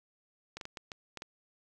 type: clicks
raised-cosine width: 0.2 ms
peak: -24 dBFS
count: 7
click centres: 0.57 / 0.612 / 0.654 / 0.772 / 0.918 / 1.173 / 1.221 s
effects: none